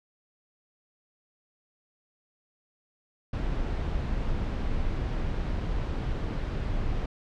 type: noise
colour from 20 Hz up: brown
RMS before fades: -29 dBFS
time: 3.33-7.06 s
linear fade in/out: 5 ms
effects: low-pass 4000 Hz 12 dB/octave